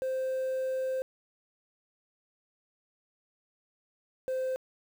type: tone pair in turn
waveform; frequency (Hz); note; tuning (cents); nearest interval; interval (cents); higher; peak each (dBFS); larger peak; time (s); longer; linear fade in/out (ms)
sine; 522 / 519; C5 / C5; -4 / -14; unison; 10; first; -26; neither; 0.02-1.02 / 4.28-4.56; first; 0
effects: tanh soft clip ceiling -28 dBFS + 9-bit